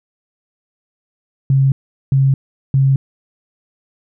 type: tone bursts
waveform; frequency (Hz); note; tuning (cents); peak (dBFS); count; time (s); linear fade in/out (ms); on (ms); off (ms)
sine; 135.4; C#3; -40; -9; 3; 1.5-2.96; 2; 220; 400
effects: none